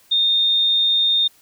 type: tone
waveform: sine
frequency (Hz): 3655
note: A#7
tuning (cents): -35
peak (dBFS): -14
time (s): 0.11-1.28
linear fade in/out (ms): 10
effects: white hiss -54 dBFS RMS until 1.41 s